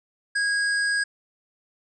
square tone, 1642 Hz, G#6, 20 cents flat, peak -22 dBFS, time 0.35-1.04 s, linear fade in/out 10 ms, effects resampled to 22050 Hz

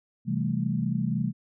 sine chord, A minor seventh, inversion first, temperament equal, 130.81 / 164.81 / 196 / 220 Hz, C3 / E3 / G3 / A3, 0 / 0 / 0 / 0 cents, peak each -30 dBFS, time 0.25-1.33 s, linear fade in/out 50 ms, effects none

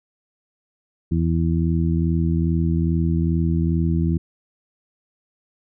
harmonic tone, 82.41 Hz, E2, in tune, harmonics 1 / 2 / 3 / 4, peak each -21 / -20 / -27 / -27 dBFS, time 1.11-4.18 s, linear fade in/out 10 ms, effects none

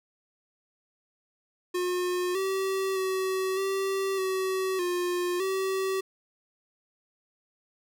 square tone with pitch steps, 359.6 / 384.4 / 378.3 / 387.8 / 378.4 / 355.3 / 382.7 Hz, F#4 / G4 / F#4 / G4 / F#4 / F4 / G4, -49 / -34 / +38 / -19 / +39 / +30 / -42 cents, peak -27 dBFS, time 1.74-6.01 s, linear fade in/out 10 ms, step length 610 ms, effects none

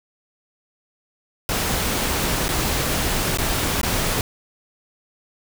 pink noise with dropouts, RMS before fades -22 dBFS, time 1.49-4.21 s, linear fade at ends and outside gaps 1 ms, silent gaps 2.482-2.489 / 3.373-3.385 / 3.814-3.831 s, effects none

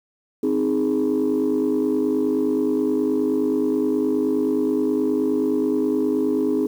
sine chord, Ab major, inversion first, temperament equal, 261.6 / 311.1 / 415.3 Hz, C4 / Eb4 / Ab4, 0 / 0 / 0 cents, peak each -21 dBFS, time 0.43-6.67 s, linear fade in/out 5 ms, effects tanh soft clip ceiling -13 dBFS + 8-bit

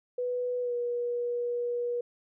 sine tone with pitch glide, 493.9 to 481.8 Hz, B4 to B4, 0 to -43 cents, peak -28 dBFS, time 0.18-2.01 s, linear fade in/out 5 ms, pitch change -43 cents, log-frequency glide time 0.61-0.74 s, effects none

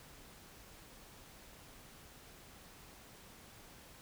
silence, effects pink hiss -57 dBFS RMS until 4.01 s

